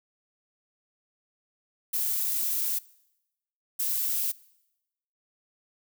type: noise bursts at uneven times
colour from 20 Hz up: violet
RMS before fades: -28 dBFS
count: 2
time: 1.93-2.79 / 3.79-4.32 s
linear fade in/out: 10 ms
effects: noise-tail reverb RT60 0.9 s tail -22 dB re dry